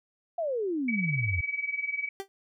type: exponential sweep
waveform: sine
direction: down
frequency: 705 to 79.8 Hz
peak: -27 dBFS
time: 0.38-1.41 s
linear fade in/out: 5 ms
type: tone with tremolo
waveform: sine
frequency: 2278 Hz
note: C#7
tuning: 47 cents sharp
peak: -25 dBFS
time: 0.88-2.09 s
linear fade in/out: 5 ms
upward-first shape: triangle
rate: 20 Hz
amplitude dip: 90%
type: tone with exponential decay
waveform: 30% pulse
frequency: 391.3 Hz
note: G4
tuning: 3 cents flat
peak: -27 dBFS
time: 2.2-2.28 s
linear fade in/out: 0 ms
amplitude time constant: 17 ms
effects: none